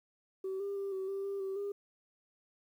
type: tone with pitch steps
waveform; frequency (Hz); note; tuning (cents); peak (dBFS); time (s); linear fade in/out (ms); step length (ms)
sine; 381.7 / 399.5 / 394.9 / 381 / 392.3 / 396.3 / 385.6 / 403.4; G4 / G4 / G4 / G4 / G4 / G4 / G4 / G4; -46 / +33 / +13 / -49 / +1 / +19 / -28 / +50; -33; 0.44-1.72; 5; 160
effects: tanh soft clip ceiling -32 dBFS + 11-bit